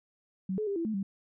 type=tone with pitch steps; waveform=sine; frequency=188.7 / 428.4 / 399.2 / 333.8 / 217.9 / 195.4 Hz; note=F#3 / A4 / G4 / E4 / A3 / G3; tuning=+34 / -46 / +32 / +22 / -17 / -5 cents; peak=-29 dBFS; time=0.49-1.03 s; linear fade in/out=5 ms; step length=90 ms; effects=none